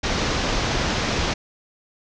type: low-pass noise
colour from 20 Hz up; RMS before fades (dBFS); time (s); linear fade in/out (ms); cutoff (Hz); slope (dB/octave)
pink; -23; 0.03-1.34; 10; 6400; 48
effects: none